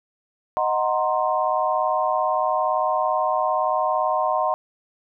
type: chord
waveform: sine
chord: C half-diminished seventh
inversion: first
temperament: equal with one note detuned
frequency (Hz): 622.3 / 740 / 932.3 / 1053.2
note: Eb5 / Gb5 / Bb5 / C6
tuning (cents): 0 / 0 / 0 / +11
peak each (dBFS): -24 / -24 / -26 / -24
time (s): 0.57-4.54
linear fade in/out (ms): 0
effects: none